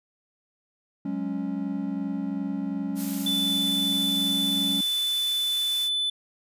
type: chord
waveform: triangle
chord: F# suspended second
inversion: none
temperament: equal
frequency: 185 / 207.7 / 277.2 Hz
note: F#3 / G#3 / C#4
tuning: 0 / 0 / 0 cents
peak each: -31 / -30 / -28 dBFS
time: 1.05-4.81 s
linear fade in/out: 5 ms
type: noise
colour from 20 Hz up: blue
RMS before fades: -35 dBFS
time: 2.95-5.9 s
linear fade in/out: 50 ms
type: tone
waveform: triangle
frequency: 3500 Hz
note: A7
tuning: 10 cents flat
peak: -22 dBFS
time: 3.26-6.1 s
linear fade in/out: 5 ms
effects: resampled to 32000 Hz